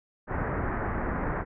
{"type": "low-pass noise", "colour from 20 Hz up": "pink", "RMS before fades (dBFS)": -30, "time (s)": [0.27, 1.45], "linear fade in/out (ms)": 50, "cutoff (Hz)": 1900, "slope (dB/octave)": 48, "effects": []}